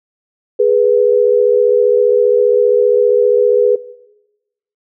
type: tone pair together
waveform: sine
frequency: 416 / 491.1 Hz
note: G#4 / B4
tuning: +3 / -10 cents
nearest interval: minor third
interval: 287 cents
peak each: -11 dBFS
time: 0.59-3.76 s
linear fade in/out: 10 ms
effects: noise-tail reverb RT60 1.0 s tail -19 dB re dry